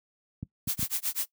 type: clicks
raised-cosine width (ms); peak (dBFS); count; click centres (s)
5; -20; 4; 0.429 / 0.675 / 0.793 / 0.828
type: noise with tremolo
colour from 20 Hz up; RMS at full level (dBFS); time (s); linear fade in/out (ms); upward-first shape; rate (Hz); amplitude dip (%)
blue; -28; 0.67-1.27; 20; sine; 8; 100
effects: noise-tail reverb RT60 0.1 s tail -20 dB re dry + high-pass 100 Hz 12 dB/octave